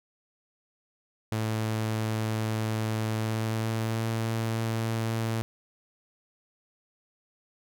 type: tone with pitch glide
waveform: sawtooth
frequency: 110 to 112.96 Hz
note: A2 to A2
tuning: 0 to +46 cents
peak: -23 dBFS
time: 1.32-5.42 s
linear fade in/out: 0 ms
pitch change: +46 cents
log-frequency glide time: 3.18-3.98 s
effects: none